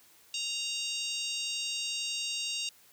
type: harmonic tone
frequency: 931 Hz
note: A#5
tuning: 2 cents flat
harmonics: 3 / 4 / 5 / 6 / 7 / 8 / 9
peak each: -36 / -38 / -40 / -42 / -43 / -44 / -45 dBFS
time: 0.34-2.69 s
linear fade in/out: 2 ms
effects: white hiss -60 dBFS RMS until 2.92 s + high-pass 60 Hz 12 dB/octave